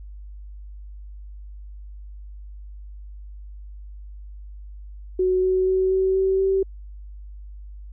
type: tone with pitch steps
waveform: sine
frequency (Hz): 370 / 373 / 376 / 379.1 / 382.2 / 385.3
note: F#4 / F#4 / F#4 / F#4 / G4 / G4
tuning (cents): 0 / +14 / +28 / +42 / -44 / -30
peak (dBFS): -17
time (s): 5.19-6.63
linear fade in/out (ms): 5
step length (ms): 240
effects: added 50 Hz sine -36 dBFS peak until 7.92 s